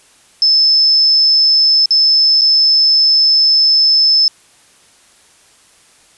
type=tone with dropouts; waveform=sine; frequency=5250 Hz; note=E8; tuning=8 cents flat; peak=-7 dBFS; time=0.42-4.28 s; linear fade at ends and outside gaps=1 ms; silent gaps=1.858-1.907 / 2.411-2.417 s; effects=white hiss -48 dBFS RMS until 6.17 s + resampled to 24000 Hz